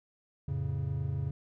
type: chord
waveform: triangle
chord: F augmented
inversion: none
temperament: equal with one note detuned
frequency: 87.31 / 110 / 137.79 Hz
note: F2 / A2 / C#3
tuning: 0 / 0 / -10 cents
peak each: -34 / -35 / -31 dBFS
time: 0.48-1.31 s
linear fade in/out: 5 ms
effects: none